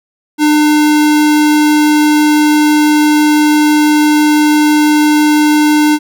square tone, 301 Hz, D4, 43 cents sharp, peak -7 dBFS, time 0.38-5.99 s, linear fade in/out 50 ms, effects none

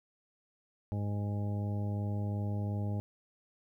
harmonic tone, 102.8 Hz, G#2, 17 cents flat, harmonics 1 / 2 / 3 / 4 / 5 / 6 / 8, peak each -32 / -39 / -46 / -50 / -50 / -49 / -50 dBFS, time 0.92-3 s, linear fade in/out 0 ms, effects 12-bit

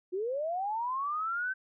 sine linear sweep, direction up, 349.2 to 1553 Hz, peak -30 dBFS, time 0.12-1.54 s, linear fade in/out 20 ms, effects none

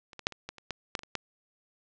clicks, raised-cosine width 0.2 ms, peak -30 / -24 / -8 / -26 / -20 / -30 / -16 / -12 / -24 / -27 / -13 dBFS, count 11, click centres 0.132 / 0.193 / 0.269 / 0.323 / 0.49 / 0.583 / 0.707 / 0.952 / 0.992 / 1.034 / 1.153 s, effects low-pass 7000 Hz 12 dB/octave

